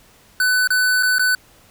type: tone with dropouts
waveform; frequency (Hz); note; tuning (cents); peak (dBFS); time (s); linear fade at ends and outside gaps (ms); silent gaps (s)
square; 1500; F#6; +23; -15; 0.4-1.35; 2; 0.674-0.704 / 1.027-1.031 / 1.184-1.194
effects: pink hiss -51 dBFS RMS until 1.7 s